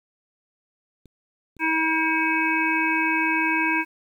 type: clicks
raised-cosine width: 3 ms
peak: -36 dBFS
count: 2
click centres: 1.057 / 1.567 s
type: harmonic tone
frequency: 320.5 Hz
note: E4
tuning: 49 cents flat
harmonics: 1 / 3 / 5 / 7 / 8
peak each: -26 / -26 / -26 / -26 / -26 dBFS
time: 1.59-3.85 s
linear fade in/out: 50 ms
effects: 9-bit